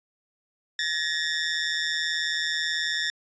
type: ring-modulated tone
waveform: 20% pulse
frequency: 1795 Hz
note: A6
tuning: 34 cents sharp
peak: -17 dBFS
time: 0.79-3.1 s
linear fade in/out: 0 ms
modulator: 79.2 Hz
effects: resampled to 16000 Hz